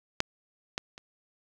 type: clicks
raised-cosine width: 0.2 ms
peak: -7 / -13 / -27 dBFS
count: 3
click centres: 0.204 / 0.779 / 0.979 s
effects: none